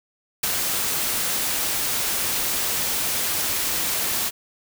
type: noise with ADSR envelope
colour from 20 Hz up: white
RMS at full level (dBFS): -21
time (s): 0.43-4.31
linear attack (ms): 7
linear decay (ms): 21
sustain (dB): -3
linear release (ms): 35
effects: none